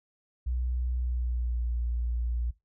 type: tone with pitch glide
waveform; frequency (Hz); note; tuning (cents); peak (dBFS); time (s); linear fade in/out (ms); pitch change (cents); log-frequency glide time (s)
sine; 61.74 to 59.22; B1 to A#1; 0 to +28; -27; 0.46-2.51; 10; -72; 0.98-1.64
effects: noise-tail reverb RT60 0.2 s tail -19 dB re dry